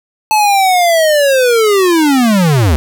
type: linear sweep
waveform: square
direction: down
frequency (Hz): 871 to 68.1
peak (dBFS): -8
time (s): 0.31-2.76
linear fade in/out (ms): 0
effects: none